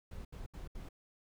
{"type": "noise bursts", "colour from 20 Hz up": "brown", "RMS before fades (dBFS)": -45, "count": 4, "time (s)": [0.11, 0.889], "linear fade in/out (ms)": 5, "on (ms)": 140, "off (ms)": 73, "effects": []}